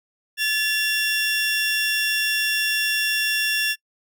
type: tone pair together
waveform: 30% pulse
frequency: 1729.9 / 2746 Hz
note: A6 / F7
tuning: -30 / -30 cents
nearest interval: minor sixth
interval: 800 cents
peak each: -20 dBFS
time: 0.37-3.76 s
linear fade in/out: 50 ms
effects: noise-tail reverb RT60 0.1 s tail -24 dB re dry